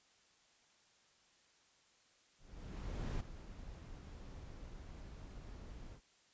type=noise with ADSR envelope; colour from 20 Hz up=brown; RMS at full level=-39 dBFS; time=2.38-6.01 s; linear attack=820 ms; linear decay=14 ms; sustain=-12 dB; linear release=70 ms; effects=white hiss -70 dBFS RMS until 6.33 s + resampled to 16000 Hz